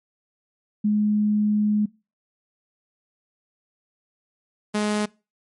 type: tone pair in turn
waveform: sine / sawtooth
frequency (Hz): 210 / 210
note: G#3 / G#3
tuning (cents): +19 / +19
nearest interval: unison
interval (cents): 0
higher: neither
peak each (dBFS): -17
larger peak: neither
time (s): 0.84-1.86 / 4.74-5.06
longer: first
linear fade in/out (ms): 10
effects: noise-tail reverb RT60 0.3 s tail -23 dB re dry + MP3 48 kbps